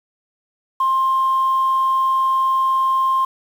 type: tone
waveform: sine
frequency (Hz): 1057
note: C6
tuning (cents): +17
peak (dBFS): -13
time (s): 0.8-3.25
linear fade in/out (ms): 5
effects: tanh soft clip ceiling -11 dBFS + 7-bit